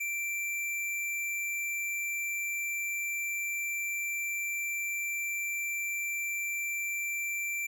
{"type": "tone", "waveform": "square", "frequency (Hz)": 2349, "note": "D7", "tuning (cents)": 0, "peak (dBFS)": -32, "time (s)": [0, 7.67], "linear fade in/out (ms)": 10, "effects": []}